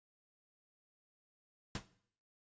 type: noise with exponential decay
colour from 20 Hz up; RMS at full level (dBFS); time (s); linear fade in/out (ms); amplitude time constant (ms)
pink; -35; 1.75-1.86; 2; 22
effects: noise-tail reverb RT60 0.6 s tail -17 dB re dry + resampled to 16000 Hz